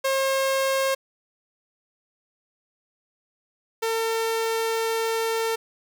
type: tone pair in turn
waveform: sawtooth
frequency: 537 / 451.6 Hz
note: C5 / A4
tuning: +45 / +45 cents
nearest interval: minor third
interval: 300 cents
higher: first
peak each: -17 / -19 dBFS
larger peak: first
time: 0.04-0.95 / 3.82-5.56 s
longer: second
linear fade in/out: 10 ms
effects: none